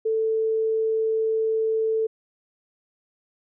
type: tone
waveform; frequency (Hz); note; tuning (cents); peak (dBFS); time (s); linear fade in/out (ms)
sine; 442.7; A4; +11; -20; 0.05-2.07; 10
effects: none